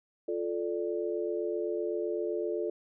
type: chord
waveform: sine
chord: D minor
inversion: first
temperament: equal with one note detuned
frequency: 349.2 / 437 / 587.3 Hz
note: F4 / A4 / D5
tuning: 0 / -12 / 0 cents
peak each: -33 / -33 / -37 dBFS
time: 0.28-2.7 s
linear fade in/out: 5 ms
effects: none